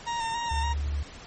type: tone with vibrato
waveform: 40% pulse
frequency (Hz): 924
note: A#5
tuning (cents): -16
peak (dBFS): -27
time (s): 0.06-0.74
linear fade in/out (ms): 20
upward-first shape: square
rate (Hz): 3.5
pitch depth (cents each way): 27
type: tone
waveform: sine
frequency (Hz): 72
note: D2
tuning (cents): -34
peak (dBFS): -26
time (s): 0.51-1.03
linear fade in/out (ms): 5
effects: pink hiss -45 dBFS RMS until 1.26 s + MP3 32 kbps